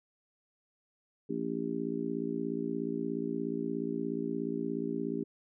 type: harmonic tone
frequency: 56.9 Hz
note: A#1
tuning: 41 cents flat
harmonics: 3 / 4 / 5 / 6 / 7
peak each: -41 / -37 / -36 / -42 / -37 dBFS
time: 1.29-5.24 s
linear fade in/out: 10 ms
effects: none